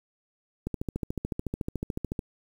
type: click train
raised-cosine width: 3 ms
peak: -17 dBFS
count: 22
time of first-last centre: 0.67-2.192 s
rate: 13.8 Hz
effects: 8-bit